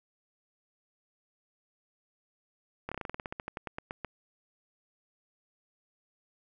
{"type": "slowing click train", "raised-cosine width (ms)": 0.5, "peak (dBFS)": -21, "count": 18, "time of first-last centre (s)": [2.89, 4.047], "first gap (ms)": 26, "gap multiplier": 1.11, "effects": []}